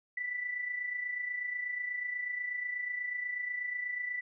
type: tone with amplitude modulation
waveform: sine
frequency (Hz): 1975.5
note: B6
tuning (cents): 0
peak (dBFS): -31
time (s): 0.17-4.21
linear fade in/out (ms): 5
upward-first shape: sine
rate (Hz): 28.2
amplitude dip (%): 55
effects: none